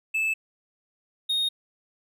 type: tone pair in turn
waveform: triangle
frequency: 2622 / 3715 Hz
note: E7 / A#7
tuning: -10 / -7 cents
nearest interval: tritone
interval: 603 cents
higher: second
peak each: -21 dBFS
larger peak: neither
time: 0.14-0.34 / 1.29-1.49 s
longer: neither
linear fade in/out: 10 ms
effects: none